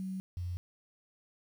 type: tone pair in turn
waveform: sine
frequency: 188.7 / 88.8 Hz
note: F#3 / F2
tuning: +34 / +29 cents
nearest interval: octave + minor second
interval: 1305 cents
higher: first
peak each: -35 / -34 dBFS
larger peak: second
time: 0-0.2 / 0.37-0.57 s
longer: neither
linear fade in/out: 0 ms
effects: 10-bit